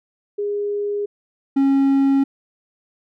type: tone pair in turn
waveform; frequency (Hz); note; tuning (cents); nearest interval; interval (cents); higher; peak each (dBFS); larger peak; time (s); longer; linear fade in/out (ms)
sine / triangle; 410 / 273.6; G#4 / C#4; -22 / -23; perfect fifth; 701; first; -20 / -11; second; 0.38-1.06 / 1.56-2.24; neither; 10
effects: none